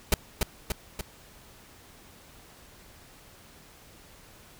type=noise with echo; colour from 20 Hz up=pink; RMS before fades=-20 dBFS; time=0.12-0.14 s; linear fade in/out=2 ms; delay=290 ms; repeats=3; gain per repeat=-4 dB; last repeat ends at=1.01 s; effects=pink hiss -53 dBFS RMS until 4.59 s